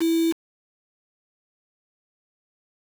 sine tone with quantisation, 329.6 Hz, E4, in tune, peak -18 dBFS, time 0-0.33 s, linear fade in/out 20 ms, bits 5, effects none

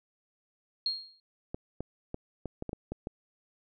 sine tone with exponential decay, 4253 Hz, C8, 27 cents sharp, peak -25 dBFS, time 0.86-1.2 s, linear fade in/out 2 ms, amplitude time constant 72 ms
clicks, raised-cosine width 2 ms, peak -22 dBFS, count 9, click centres 1.545 / 1.806 / 2.144 / 2.457 / 2.624 / 2.693 / 2.731 / 2.92 / 3.071 s
effects none

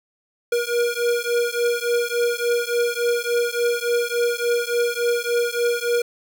square beating tone pair, 475.2 / 478.7 Hz, A#4 / A#4, +33 / +46 cents, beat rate 3.5 Hz, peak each -23 dBFS, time 0.52-6.02 s, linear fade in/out 5 ms, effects none

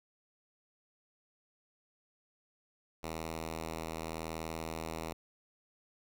5% pulse tone, 80.8 Hz, E2, 34 cents flat, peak -27 dBFS, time 3.03-5.13 s, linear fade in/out 5 ms, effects none

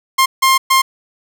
sawtooth tone bursts at uneven times, 1060 Hz, C6, 22 cents sharp, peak -5 dBFS, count 3, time 0.18-0.26 / 0.42-0.58 / 0.7-0.82 s, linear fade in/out 10 ms, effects none

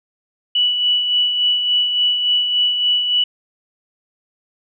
sine tone with tremolo, 2953 Hz, F#7, 4 cents flat, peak -12 dBFS, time 0.55-3.24 s, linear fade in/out 5 ms, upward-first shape sine, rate 3.5 Hz, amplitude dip 45%, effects none

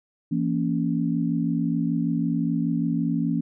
sine chord, A# diminished, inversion second, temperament just, 167.82 / 233.1 / 279.7 Hz, E3 / A#3 / C#4, +31 / 0 / +16 cents, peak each -25 / -26 / -26 dBFS, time 0.31-3.41 s, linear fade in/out 10 ms, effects none

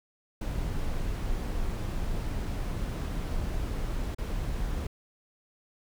brown noise with dropouts, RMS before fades -31 dBFS, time 0.41-4.87 s, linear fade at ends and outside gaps 5 ms, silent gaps 4.148-4.183 s, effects none

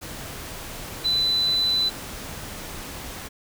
sine tone in noise, 4000 Hz, B7, 21 cents sharp, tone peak -19 dBFS, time 1.04-1.9 s, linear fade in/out 20 ms, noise pink, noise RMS -36 dBFS, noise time 0.01-3.29 s, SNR +14 dB, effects none

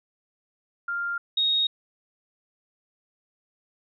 sine tone pair in turn, 1396.9 / 3745 Hz, F6 / A#7, 0 / +7 cents, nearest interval octave + perfect fourth, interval 1707 cents, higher second, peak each -26 / -20 dBFS, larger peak second, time 0.88-1.18 / 1.37-1.67 s, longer neither, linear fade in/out 5 ms, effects none

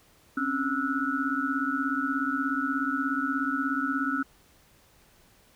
sine tone cluster, 263.6 / 280.3 / 1319 / 1461 Hz, C4 / C#4 / E6 / F#6, +13 / +19 / +1 / -22 cents, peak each -31 dBFS, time 0.37-4.23 s, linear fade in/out 5 ms, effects pink hiss -60 dBFS RMS until 5.55 s

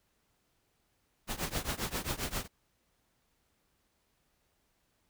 pink noise with tremolo, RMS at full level -32 dBFS, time 1.27-2.48 s, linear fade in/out 50 ms, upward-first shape triangle, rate 7.5 Hz, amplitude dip 95%, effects pink hiss -75 dBFS RMS until 5.09 s

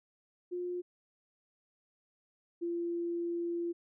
sine tone pair in turn, 355.9 / 342.6 Hz, F4 / F4, +33 / -33 cents, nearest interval minor second, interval 66 cents, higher first, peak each -34 / -32 dBFS, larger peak second, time 0.51-0.82 / 2.61-3.73 s, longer second, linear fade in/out 20 ms, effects none

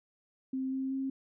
sine tone with pitch steps, 262.9 / 265.3 / 267.8 Hz, C4 / C4 / C4, +8 / +24 / +40 cents, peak -31 dBFS, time 0.53-1.1 s, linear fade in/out 5 ms, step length 190 ms, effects none

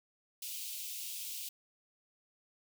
white high-pass noise, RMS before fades -42 dBFS, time 0.42-1.49 s, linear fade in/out 5 ms, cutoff 2500 Hz, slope 48 dB/octave, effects none

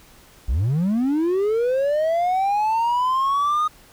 triangle linear sweep, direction up, 49 to 1244.5 Hz, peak -15 dBFS, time 0.48-3.68 s, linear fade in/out 10 ms, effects tanh soft clip ceiling -11 dBFS + pink hiss -50 dBFS RMS until 3.92 s

